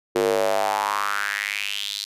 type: tone with high-pass filter sweep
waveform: square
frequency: 50.8 Hz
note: G#1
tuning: 38 cents flat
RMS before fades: -24 dBFS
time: 0.15-2.05 s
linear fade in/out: 10 ms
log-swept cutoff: 390 to 4300 Hz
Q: 4.7
effects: resampled to 32000 Hz